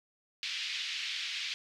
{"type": "band-pass noise", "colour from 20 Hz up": "pink", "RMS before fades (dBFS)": -37, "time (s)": [0.43, 1.54], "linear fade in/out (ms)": 0, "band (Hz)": [2300, 4600], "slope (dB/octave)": 24, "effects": []}